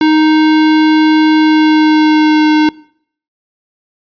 square tone with pitch glide, 311.1 to 306.6 Hz, D#4 to D#4, 0 to -25 cents, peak -7 dBFS, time 0.01-2.69 s, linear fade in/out 2 ms, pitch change -25 cents, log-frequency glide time 1.38-2.5 s, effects noise-tail reverb RT60 0.6 s tail -22 dB re dry + resampled to 11025 Hz

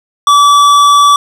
sine tone with hard clipping, 1152 Hz, D6, 34 cents flat, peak -5 dBFS, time 0.27-1.16 s, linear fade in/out 2 ms, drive 13 dB, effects none

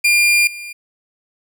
40% pulse tone with level steps, 2400 Hz, D7, 37 cents sharp, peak -10 / -28 dBFS, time 0.04-0.73 s, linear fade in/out 10 ms, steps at 0.47 s, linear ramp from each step 2 ms, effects none

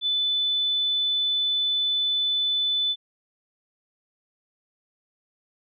sine tone, 3500 Hz, A7, 10 cents flat, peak -21 dBFS, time 0.01-2.96 s, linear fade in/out 50 ms, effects none

